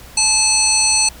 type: harmonic tone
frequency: 867 Hz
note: A5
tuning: 26 cents flat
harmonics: 1 / 3 / 5 / 7 / 9 / 10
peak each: -25 / -21 / -17 / -19 / -20 / -17 dBFS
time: 0.17-1.09 s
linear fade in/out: 5 ms
effects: added 60 Hz sine -40 dBFS peak until 1.2 s + pink hiss -40 dBFS RMS until 1.2 s